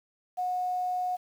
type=tone; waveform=sine; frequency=728 Hz; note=F#5; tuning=28 cents flat; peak=-27 dBFS; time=0.37-1.17 s; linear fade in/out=20 ms; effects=9-bit